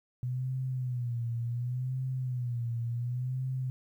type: tone with vibrato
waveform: sine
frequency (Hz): 123.47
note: B2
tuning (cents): 0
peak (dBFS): -30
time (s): 0.23-3.7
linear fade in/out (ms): 0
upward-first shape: sine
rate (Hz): 0.69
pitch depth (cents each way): 94
effects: 11-bit